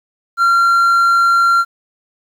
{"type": "tone", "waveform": "triangle", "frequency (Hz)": 1376, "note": "F6", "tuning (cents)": -26, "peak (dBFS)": -7, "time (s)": [0.37, 1.65], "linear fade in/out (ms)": 50, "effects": ["8-bit"]}